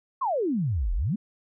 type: exponential two-way sweep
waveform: sine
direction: down then up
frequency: 1137 to 37.47 to 239.7 Hz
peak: -23 dBFS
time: 0.21-1.16 s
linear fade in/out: 10 ms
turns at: 0.94 s
effects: none